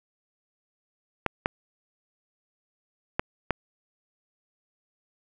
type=clicks; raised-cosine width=0.5 ms; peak=-8 dBFS; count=4; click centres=1.263 / 1.459 / 3.195 / 3.507 s; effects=none